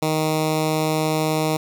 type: tone with notch filter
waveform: 10% pulse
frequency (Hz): 156.3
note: D#3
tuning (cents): +8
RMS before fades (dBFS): -21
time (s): 0.02-1.57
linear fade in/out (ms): 5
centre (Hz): 1700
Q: 1.7
effects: none